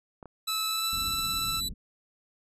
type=clicks; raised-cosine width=1 ms; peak=-30 dBFS; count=2; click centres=0.228 / 0.257 s
type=tone with pitch glide; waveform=sawtooth; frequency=1300 to 1326.5 Hz; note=E6 to E6; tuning=-24 to +10 cents; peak=-29 dBFS; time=0.47-1.61 s; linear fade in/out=20 ms; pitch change=+34 cents; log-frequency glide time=0.68-0.91 s
type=tone; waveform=sawtooth; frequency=3963 Hz; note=B7; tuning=5 cents sharp; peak=-26 dBFS; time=0.47-1.69 s; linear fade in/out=10 ms
type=low-pass noise; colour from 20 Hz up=pink; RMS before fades=-41 dBFS; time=0.92-1.74 s; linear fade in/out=10 ms; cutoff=270 Hz; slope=24 dB/octave
effects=resampled to 32000 Hz